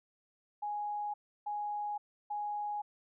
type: tone bursts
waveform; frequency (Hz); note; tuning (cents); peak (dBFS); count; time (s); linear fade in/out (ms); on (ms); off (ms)
sine; 830.6; G#5; 0; -34; 3; 0.62-2.82; 10; 520; 320
effects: none